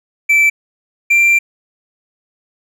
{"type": "tone pair in turn", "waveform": "triangle", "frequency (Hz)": [2325, 2364], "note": ["D7", "D7"], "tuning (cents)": [-18, 11], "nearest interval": "unison", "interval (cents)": 29, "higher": "second", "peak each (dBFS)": -6, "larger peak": "neither", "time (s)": [[0.29, 0.5], [1.1, 1.39]], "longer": "second", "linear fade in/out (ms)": 10, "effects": []}